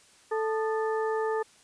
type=harmonic tone with a mistuned harmonic; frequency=440 Hz; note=A4; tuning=in tune; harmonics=1 / 2 / 3 / 4; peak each=-27 / -33 / -37 / -39 dBFS; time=0.31-1.43 s; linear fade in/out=10 ms; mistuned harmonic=3; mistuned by=-130 cents; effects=white hiss -58 dBFS RMS until 1.63 s + resampled to 22050 Hz